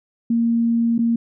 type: tone with dropouts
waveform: sine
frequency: 232.1 Hz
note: A#3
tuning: 7 cents flat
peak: -15 dBFS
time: 0.3-1.16 s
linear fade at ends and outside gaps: 5 ms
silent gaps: 0.981-0.989 s
effects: none